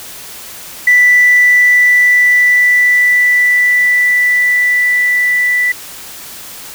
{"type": "tone with level ramp", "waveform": "sine", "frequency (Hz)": 1975.5, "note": "B6", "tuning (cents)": 0, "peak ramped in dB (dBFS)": [-3, -9], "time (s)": [0.87, 5.72], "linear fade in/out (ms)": 5, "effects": ["tanh soft clip ceiling 0 dBFS", "white hiss -30 dBFS RMS until 6.74 s"]}